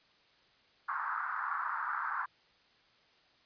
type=band-pass noise; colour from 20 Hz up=white; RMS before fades=-36 dBFS; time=0.88-2.26 s; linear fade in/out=10 ms; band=960 to 1500 Hz; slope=48 dB/octave; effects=white hiss -66 dBFS RMS until 3.45 s + resampled to 11025 Hz